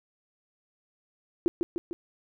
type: tone with echo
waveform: sine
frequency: 343.5 Hz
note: F4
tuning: 29 cents flat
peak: -19 dBFS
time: 1.46-1.48 s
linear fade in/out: 0 ms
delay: 150 ms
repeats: 3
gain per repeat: -4 dB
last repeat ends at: 1.93 s
effects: none